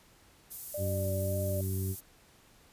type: high-pass noise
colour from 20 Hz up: white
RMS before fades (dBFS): -40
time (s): 0.5-2.01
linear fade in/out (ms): 20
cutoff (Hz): 11000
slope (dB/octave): 12
type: tone with vibrato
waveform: sine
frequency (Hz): 593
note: D5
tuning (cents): +17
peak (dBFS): -34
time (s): 0.74-1.61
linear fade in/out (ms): 5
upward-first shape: triangle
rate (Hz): 1.9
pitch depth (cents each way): 28
type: harmonic tone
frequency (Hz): 95.4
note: G2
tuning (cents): -47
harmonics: 1 / 2 / 3 / 4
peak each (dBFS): -31 / -40 / -45 / -42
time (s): 0.77-1.96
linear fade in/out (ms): 50
effects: pink hiss -61 dBFS RMS until 2.72 s + resampled to 32000 Hz